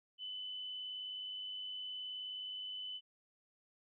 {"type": "tone with amplitude modulation", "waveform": "sine", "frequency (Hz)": 3010, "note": "F#7", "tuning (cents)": 29, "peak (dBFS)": -40, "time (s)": [0.18, 3.01], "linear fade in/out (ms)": 50, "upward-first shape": "sine", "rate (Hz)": 99.2, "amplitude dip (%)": 30, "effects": []}